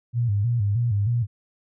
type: tone with vibrato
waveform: sine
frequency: 110.1 Hz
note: A2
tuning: 2 cents sharp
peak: -19 dBFS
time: 0.13-1.27 s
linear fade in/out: 50 ms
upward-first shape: square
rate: 3.2 Hz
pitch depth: 140 cents each way
effects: none